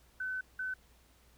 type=tone bursts at uneven times; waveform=sine; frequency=1515 Hz; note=F#6; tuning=40 cents sharp; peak=-34 dBFS; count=2; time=0.2-0.41 / 0.59-0.74 s; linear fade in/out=5 ms; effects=added 60 Hz sine -64 dBFS peak until 1.37 s + pink hiss -66 dBFS RMS until 1.37 s